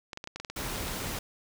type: clicks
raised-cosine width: 0.2 ms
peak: -21 dBFS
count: 10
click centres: 0.132 / 0.174 / 0.241 / 0.274 / 0.36 / 0.4 / 0.448 / 0.5 / 0.759 / 0.881 s
type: noise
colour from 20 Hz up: pink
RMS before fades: -35 dBFS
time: 0.56-1.19 s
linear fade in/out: 5 ms
effects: none